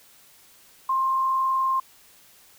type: tone with frequency modulation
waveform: sine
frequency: 1057 Hz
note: C6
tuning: 17 cents sharp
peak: -20 dBFS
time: 0.89-1.8 s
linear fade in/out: 5 ms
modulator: 40.6 Hz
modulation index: 0.32
effects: white hiss -54 dBFS RMS until 2.58 s